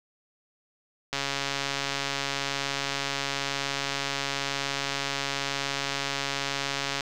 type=click train; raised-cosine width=0.2 ms; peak=-11 dBFS; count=818; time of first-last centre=1.13-7.008 s; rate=139 Hz; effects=none